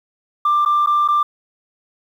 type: tone with dropouts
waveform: sine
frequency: 1185 Hz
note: D6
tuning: 15 cents sharp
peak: -11 dBFS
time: 0.45-1.23 s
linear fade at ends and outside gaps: 5 ms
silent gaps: 0.651-0.659 / 0.862-0.871 / 1.078-1.085 s
effects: tanh soft clip ceiling -10 dBFS + 8-bit